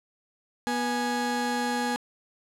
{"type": "tone pair together", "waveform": "30% pulse", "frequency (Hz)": [243.5, 831.9], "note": ["B3", "G#5"], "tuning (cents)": [-24, 3], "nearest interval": "octave + major sixth", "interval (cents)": 2127, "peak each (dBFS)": [-26, -26], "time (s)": [0.67, 1.96], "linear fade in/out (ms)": 0, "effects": ["low-pass 10000 Hz 12 dB/octave"]}